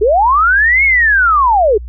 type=linear two-way sweep; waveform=sine; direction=up then down; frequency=383.9 to 2217 to 383.9 Hz; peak=-7 dBFS; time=0.01-1.78 s; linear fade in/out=10 ms; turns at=0.84 s; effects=added 60 Hz sine -24 dBFS peak until 1.88 s